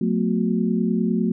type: tone cluster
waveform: sine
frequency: 181.8 / 221.7 / 251.6 / 366.1 Hz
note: F#3 / A3 / B3 / F#4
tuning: -30 / +13 / +32 / -18 cents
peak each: -23 / -21 / -27 / -28 dBFS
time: 0.01-1.32 s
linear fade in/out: 5 ms
effects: none